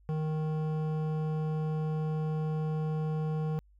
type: tone with hard clipping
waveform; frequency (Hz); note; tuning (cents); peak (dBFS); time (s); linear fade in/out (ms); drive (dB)
triangle; 155.56; D#3; 0; -31; 0.09-3.59; 0; 16
effects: added 50 Hz sine -58 dBFS peak until 3.79 s